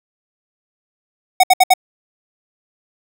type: tone bursts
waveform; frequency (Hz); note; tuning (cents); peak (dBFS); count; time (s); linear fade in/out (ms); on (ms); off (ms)
square; 743; F#5; +7; -7; 4; 1.4-1.738; 5; 35; 66
effects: none